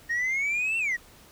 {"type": "exponential two-way sweep", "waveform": "sine", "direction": "up then down", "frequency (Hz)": [1848, 2723, 1848], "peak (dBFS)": -22, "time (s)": [0.09, 0.97], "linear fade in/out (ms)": 20, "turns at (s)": 0.78, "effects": ["tanh soft clip ceiling -23 dBFS", "pink hiss -53 dBFS RMS until 1.31 s"]}